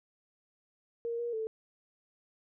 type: tone with pitch steps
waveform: sine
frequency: 466.5 / 474.2 / 441.5 Hz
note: A#4 / A#4 / A4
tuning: +1 / +30 / +6 cents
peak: -32 dBFS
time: 1.05-1.47 s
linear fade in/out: 0 ms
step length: 140 ms
effects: none